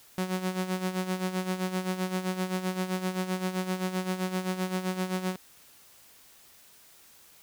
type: tone with tremolo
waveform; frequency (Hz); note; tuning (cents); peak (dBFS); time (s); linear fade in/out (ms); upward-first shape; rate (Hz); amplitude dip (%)
sawtooth; 185; F#3; 0; -22; 0.18-5.36; 0; sine; 7.7; 70
effects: white hiss -56 dBFS RMS until 7.42 s